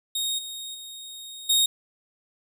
sawtooth tone with level steps, 3729 Hz, A#7, in tune, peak -22 / -31 / -35 / -15 dBFS, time 0.15-1.66 s, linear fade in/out 5 ms, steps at 0.38 / 0.74 / 1.49 s, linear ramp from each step 10 ms, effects none

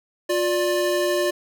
square tone pair together, 354.8 / 587.3 Hz, F4 / D5, +27 / 0 cents, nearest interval major sixth, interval 873 cents, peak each -23 dBFS, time 0.29-1.31 s, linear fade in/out 10 ms, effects none

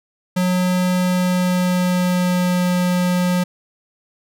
square tone with pitch glide, 181.8 to 179.61 Hz, F#3 to F3, -30 to +49 cents, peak -16 dBFS, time 0.36-3.44 s, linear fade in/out 10 ms, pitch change -21 cents, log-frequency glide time 0.94-2.71 s, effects none

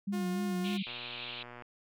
sine tone with vibrato, 193.3 Hz, G3, 24 cents flat, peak -31 dBFS, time 0.07-0.83 s, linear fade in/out 10 ms, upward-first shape sine, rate 3.4 Hz, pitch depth 93 cents each way
sawtooth tone, 356.6 Hz, F4, 36 cents sharp, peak -34 dBFS, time 0.12-0.78 s, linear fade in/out 20 ms
pink band-pass noise, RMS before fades -43 dBFS, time 0.64-1.43 s, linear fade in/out 5 ms, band 2300 to 4100 Hz, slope 96 dB/octave
click train, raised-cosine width 0.5 ms, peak -32 dBFS, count 92, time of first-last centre 0.87-1.622 s, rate 121 Hz
effects none

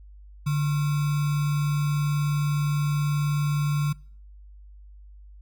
sine tone with sample-and-hold, 146.83 Hz, D3, in tune, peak -21 dBFS, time 0.46-3.93 s, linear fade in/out 10 ms, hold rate 1225 Hz, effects noise-tail reverb RT60 0.5 s tail -25 dB re dry + added 50 Hz sine -44 dBFS peak until 5.41 s

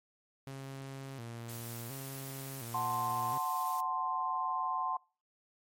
sawtooth tone with vibrato, 125.7 Hz, B2, 31 cents sharp, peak -38 dBFS, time 0.47-3.38 s, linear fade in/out 0 ms, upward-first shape square, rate 0.7 Hz, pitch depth 130 cents each way
blue noise, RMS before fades -46 dBFS, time 1.48-3.81 s, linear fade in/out 10 ms
sine chord, F# diminished, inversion none, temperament equal, 740 / 880 / 1046.5 Hz, F#5 / A5 / C6, 0 / 0 / 0 cents, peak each -38 / -38 / -33 dBFS, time 2.74-4.97 s, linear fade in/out 5 ms
effects noise-tail reverb RT60 0.4 s tail -26 dB re dry + MP3 64 kbps

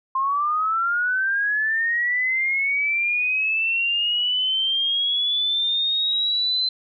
sine linear sweep, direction up, 1050 to 4077 Hz, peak -19 dBFS, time 0.15-6.69 s, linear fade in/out 5 ms, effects none

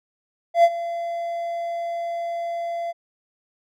triangle tone with ADSR envelope, 682 Hz, F5, 41 cents flat, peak -7 dBFS, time 0.54-2.93 s, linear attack 98 ms, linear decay 50 ms, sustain -16 dB, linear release 28 ms, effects none

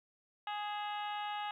harmonic tone with a mistuned harmonic, 415.3 Hz, G#4, in tune, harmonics 2 / 3 / 4 / 5 / 6 / 7 / 8 / 9, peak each -38 / -45 / -48 / -51 / -52 / -48 / -55 / -55 dBFS, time 0.47-1.51 s, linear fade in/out 2 ms, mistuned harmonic 6, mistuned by +67 cents, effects 12-bit

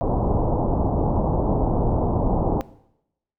pink low-pass noise, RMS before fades -21 dBFS, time 0.01-2.61 s, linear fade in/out 0 ms, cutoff 940 Hz, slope 48 dB/octave, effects noise-tail reverb RT60 0.8 s tail -19 dB re dry

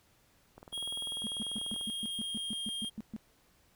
click train, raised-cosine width 1 ms, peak -35 dBFS, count 26, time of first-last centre 0.58-1.812 s, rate 20.3 Hz
square tone with pitch glide, 3278 to 3222 Hz, G#7 to G7, -23 to +47 cents, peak -36 dBFS, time 0.72-2.9 s, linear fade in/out 20 ms, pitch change -30 cents, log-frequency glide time 0.97-2.71 s
sine tone bursts, 218.8 Hz, A3, 9 cents flat, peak -36 dBFS, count 13, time 1.24-3.164 s, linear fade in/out 0 ms, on 28 ms, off 130 ms
effects pink hiss -67 dBFS RMS until 3.75 s

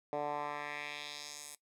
10% pulse tone with band-pass filter sweep, 146.83 Hz, D3, in tune, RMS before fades -41 dBFS, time 0.13-1.55 s, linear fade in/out 0 ms, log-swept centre 590 to 9600 Hz, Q 1.8, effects noise-tail reverb RT60 0.1 s tail -18 dB re dry

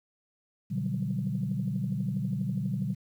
sine chord, G major seventh, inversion first, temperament just, 122.5 / 147 / 183.75 / 196 Hz, B2 / D3 / F#3 / G3, -14 / +2 / -12 / 0 cents, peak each -33 dBFS, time 0.7-2.95 s, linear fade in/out 20 ms, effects tanh soft clip ceiling -19 dBFS + 10-bit

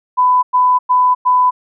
sine tone bursts, 1000 Hz, B5, 21 cents sharp, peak -8 dBFS, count 4, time 0.17-1.51 s, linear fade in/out 20 ms, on 260 ms, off 100 ms, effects none

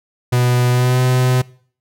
45% pulse tone with pitch glide, 123.47 to 127.09 Hz, B2 to C3, 0 to -50 cents, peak -12 dBFS, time 0.32-1.42 s, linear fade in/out 10 ms, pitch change +50 cents, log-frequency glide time 0.7-1 s, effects noise-tail reverb RT60 0.5 s tail -22 dB re dry

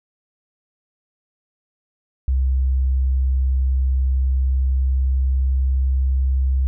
sine tone with pitch glide, 65.41 to 65.9 Hz, C2 to C2, 0 to +13 cents, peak -15 dBFS, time 2.28-6.67 s, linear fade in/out 0 ms, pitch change +13 cents, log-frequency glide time 4.01-6.27 s, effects none

